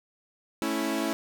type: chord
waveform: sawtooth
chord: A major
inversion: none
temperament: equal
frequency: 220 / 277.2 / 329.6 Hz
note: A3 / C#4 / E4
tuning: 0 / 0 / 0 cents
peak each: -29 / -27 / -26 dBFS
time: 0.62-1.13 s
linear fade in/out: 0 ms
effects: none